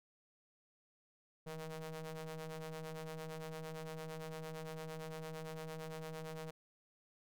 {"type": "ring-modulated tone", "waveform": "sawtooth", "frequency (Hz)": 157.3, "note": "D#3", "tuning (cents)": 19, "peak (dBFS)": -37, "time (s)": [1.46, 6.51], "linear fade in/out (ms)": 10, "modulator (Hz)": 319, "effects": []}